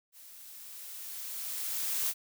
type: noise with level ramp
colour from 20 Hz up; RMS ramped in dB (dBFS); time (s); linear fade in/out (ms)
blue; -53 to -30; 0.12-2.14; 50
effects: none